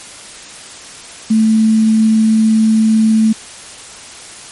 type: tone with quantisation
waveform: sine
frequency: 220 Hz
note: A3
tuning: in tune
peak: -7 dBFS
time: 1.3-3.33 s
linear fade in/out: 10 ms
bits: 5
effects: white hiss -33 dBFS RMS until 4.51 s + MP3 48 kbps